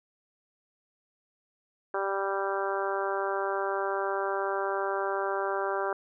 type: harmonic tone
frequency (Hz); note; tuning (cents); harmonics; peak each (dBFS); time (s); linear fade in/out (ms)
195.9; G3; -1; 2 / 3 / 4 / 5 / 6 / 7 / 8; -32 / -34 / -35 / -36 / -37 / -37 / -38; 1.94-5.93; 2
effects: none